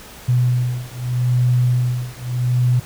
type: beating tone pair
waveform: sine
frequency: 123.47 / 124.27 Hz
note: B2 / B2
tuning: 0 / +11 cents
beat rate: 0.8 Hz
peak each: -18 / -18 dBFS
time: 0.28-2.8 s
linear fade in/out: 10 ms
effects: pink hiss -39 dBFS RMS until 2.85 s